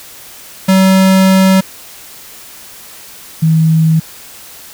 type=tone pair in turn; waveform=square / sine; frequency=190 / 160.17 Hz; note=F#3 / E3; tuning=+46 / -49 cents; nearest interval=minor third; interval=295 cents; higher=first; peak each=-6 dBFS; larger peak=neither; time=0.68-1.61 / 3.42-4 s; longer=first; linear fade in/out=10 ms; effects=white hiss -34 dBFS RMS until 4.73 s